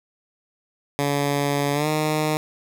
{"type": "tone with pitch glide", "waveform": "10% pulse", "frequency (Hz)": [142.7, 153.83], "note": ["D3", "D#3"], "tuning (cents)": [-49, -19], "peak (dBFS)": -12, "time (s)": [0.99, 2.37], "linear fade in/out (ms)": 0, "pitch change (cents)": 130, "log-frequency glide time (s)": [1.73, 1.88], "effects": []}